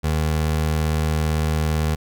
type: tone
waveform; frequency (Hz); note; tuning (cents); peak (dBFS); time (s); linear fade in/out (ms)
25% pulse; 77.78; D#2; 0; -15; 0.03-1.96; 20
effects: none